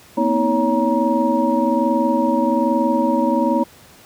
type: tone cluster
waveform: sine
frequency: 233.2 / 254.4 / 319.2 / 560 / 944 Hz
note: A#3 / C4 / D#4 / C#5 / A#5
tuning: +1 / -48 / +44 / +18 / +22 cents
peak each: -21 dBFS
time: 0.17-3.64 s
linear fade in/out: 10 ms
effects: pink hiss -46 dBFS RMS until 4.05 s + high-pass 80 Hz 12 dB/octave